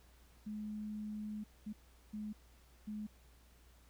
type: tone bursts at uneven times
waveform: sine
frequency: 211.9 Hz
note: G#3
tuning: 35 cents sharp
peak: -40 dBFS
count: 4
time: 0.46-1.44 / 1.66-1.73 / 2.13-2.33 / 2.87-3.07 s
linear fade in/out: 10 ms
effects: added 60 Hz sine -62 dBFS peak until 3.89 s + pink hiss -68 dBFS RMS until 3.89 s